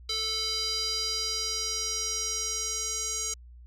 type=tone with band-pass filter sweep; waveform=square; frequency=440 Hz; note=A4; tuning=in tune; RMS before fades=-31 dBFS; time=0.09-3.34 s; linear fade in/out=5 ms; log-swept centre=4400 to 6600 Hz; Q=5.1; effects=added 60 Hz sine -46 dBFS peak until 3.66 s

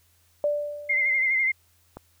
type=tone with exponential decay; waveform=sine; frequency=587.3 Hz; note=D5; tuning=in tune; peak=-19 dBFS; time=0.44-1.36 s; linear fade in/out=1 ms; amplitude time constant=200 ms
type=tone with vibrato; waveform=sine; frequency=2093 Hz; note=C7; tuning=in tune; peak=-20 dBFS; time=0.89-1.52 s; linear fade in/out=10 ms; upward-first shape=sine; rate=12 Hz; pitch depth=43 cents each way
type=click; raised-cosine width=1 ms; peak=-24 dBFS; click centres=1.97 s
effects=added 85 Hz sine -64 dBFS peak until 2.2 s + white hiss -64 dBFS RMS until 2.2 s

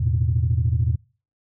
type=chord; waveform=sine; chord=E suspended fourth; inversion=none; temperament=equal; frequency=82.41 / 110 / 123.47 Hz; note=E2 / A2 / B2; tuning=0 / 0 / 0 cents; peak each=-21 / -21 / -22 dBFS; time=0-0.96 s; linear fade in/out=10 ms; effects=noise-tail reverb RT60 0.4 s tail -26 dB re dry + tanh soft clip ceiling -10 dBFS

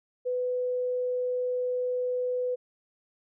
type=tone; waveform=sine; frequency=498.9 Hz; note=B4; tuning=17 cents sharp; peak=-26 dBFS; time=0.25-2.56 s; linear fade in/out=20 ms; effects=none

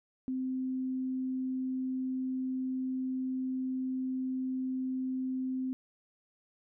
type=tone; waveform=sine; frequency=259.1 Hz; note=C4; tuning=17 cents flat; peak=-31 dBFS; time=0.28-5.73 s; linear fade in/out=0 ms; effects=none

